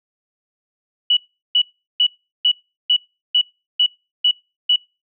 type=tone bursts; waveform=sine; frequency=2946 Hz; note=F#7; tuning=8 cents flat; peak=-11 dBFS; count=9; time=1.1-4.761 s; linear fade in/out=5 ms; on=69 ms; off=380 ms; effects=noise-tail reverb RT60 0.3 s tail -26 dB re dry